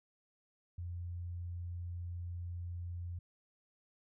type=tone; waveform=sine; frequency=87.31 Hz; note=F2; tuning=in tune; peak=-39 dBFS; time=0.78-3.19 s; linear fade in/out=5 ms; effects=none

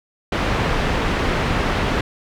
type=low-pass noise; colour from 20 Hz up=pink; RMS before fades=-20 dBFS; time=0.32-2.01 s; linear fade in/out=5 ms; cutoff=2700 Hz; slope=12 dB/octave; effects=none

